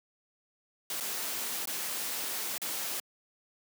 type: noise with dropouts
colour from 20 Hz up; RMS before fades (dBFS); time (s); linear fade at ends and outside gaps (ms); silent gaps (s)
white; -35; 0.9-3; 2; 1.002-1.007 / 1.656-1.673 / 2.58-2.617
effects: high-pass 200 Hz 12 dB/octave